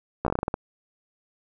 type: slowing click train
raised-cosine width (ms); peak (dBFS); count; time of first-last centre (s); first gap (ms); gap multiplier
1; -11; 10; 0.25-0.541; 14; 1.2
effects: none